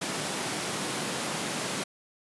pink high-pass noise, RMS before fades -32 dBFS, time 0.01-1.84 s, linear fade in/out 10 ms, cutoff 150 Hz, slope 24 dB/octave, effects resampled to 24000 Hz

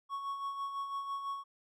triangle tone with tremolo, 1108.7 Hz, C#6, in tune, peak -32 dBFS, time 0.09-1.44 s, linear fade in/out 50 ms, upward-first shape sine, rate 6 Hz, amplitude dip 50%, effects none

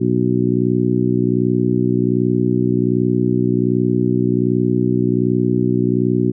harmonic tone, 61.3 Hz, B1, 12 cents flat, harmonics 2 / 3 / 4 / 5 / 6, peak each -20 / -20 / -20 / -20 / -20 dBFS, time 0-6.32 s, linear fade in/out 20 ms, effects none

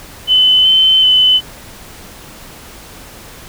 sine tone with pitch steps, 3026 / 3068 / 3023 Hz, F#7 / G7 / F#7, +38 / -38 / +36 cents, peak -6 dBFS, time 0.27-1.41 s, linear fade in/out 50 ms, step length 380 ms, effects pink hiss -35 dBFS RMS until 3.48 s

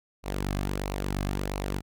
sawtooth tone with flanger, 48.55 Hz, G1, 16 cents flat, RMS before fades -31 dBFS, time 0.23-1.82 s, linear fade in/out 50 ms, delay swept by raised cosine 0.58 to 2.18 ms, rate 1.5 Hz, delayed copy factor -0.5, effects none

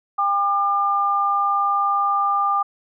sine tone pair together, 801 / 1200.1 Hz, G5 / D6, +37 / +37 cents, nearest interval perfect fifth, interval 700 cents, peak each -22 / -18 dBFS, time 0.18-2.63 s, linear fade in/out 10 ms, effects none

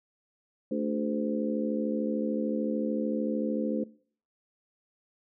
harmonic tone with a mistuned harmonic, 73.42 Hz, D2, in tune, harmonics 3 / 4 / 5 / 6 / 7, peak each -31 / -32 / -38 / -38 / -34 dBFS, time 0.71-3.84 s, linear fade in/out 5 ms, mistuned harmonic 6, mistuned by -56 cents, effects noise-tail reverb RT60 0.5 s tail -21 dB re dry

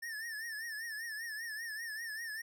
square tone with vibrato, 1787 Hz, A6, 26 cents sharp, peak -40 dBFS, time 0.02-2.42 s, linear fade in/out 10 ms, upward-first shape triangle, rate 5.1 Hz, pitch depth 110 cents each way, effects none

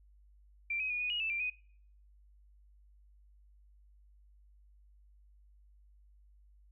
sine tone with pitch steps, 2358 / 2531 / 2448 / 2476 / 2888 / 2639 / 2366 / 2492 Hz, D7 / D#7 / D#7 / D#7 / F#7 / E7 / D7 / D#7, +6 / +29 / -29 / -9 / -43 / +1 / +12 / +2 cents, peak -32 dBFS, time 0.7-1.5 s, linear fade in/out 5 ms, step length 100 ms, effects noise-tail reverb RT60 0.6 s tail -24 dB re dry + added 50 Hz sine -59 dBFS peak until 6.71 s

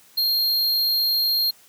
square tone, 4218 Hz, C8, 13 cents sharp, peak -19 dBFS, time 0.17-1.51 s, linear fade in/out 10 ms, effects white hiss -53 dBFS RMS until 1.68 s + high-pass 100 Hz 12 dB/octave

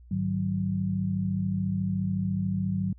sine tone cluster, 103.1 / 154 / 188 Hz, G#2 / D#3 / F#3, -12 / -17 / +28 cents, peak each -31 / -33 / -27 dBFS, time 0.11-2.93 s, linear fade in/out 5 ms, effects added 60 Hz sine -48 dBFS peak until 2.98 s

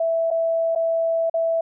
sine tone with dropouts, 659.3 Hz, E5, in tune, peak -18 dBFS, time 0-1.61 s, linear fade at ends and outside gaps 5 ms, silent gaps 0.305-0.311 / 0.751-0.758 / 1.298-1.34 s, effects none

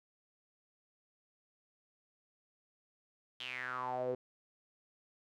sawtooth tone with band-pass filter sweep, 126.7 Hz, B2, 45 cents sharp, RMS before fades -39 dBFS, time 3.4-4.15 s, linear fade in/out 5 ms, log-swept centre 3300 to 430 Hz, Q 7.4, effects none

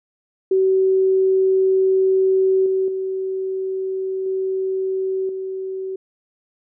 sine tone with level steps, 380.1 Hz, F#4, 47 cents sharp, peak -13 / -16 / -21 / -19 / -24 dBFS, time 0.51-5.96 s, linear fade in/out 5 ms, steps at 2.66 / 2.88 / 4.26 / 5.29 s, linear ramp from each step 2 ms, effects none

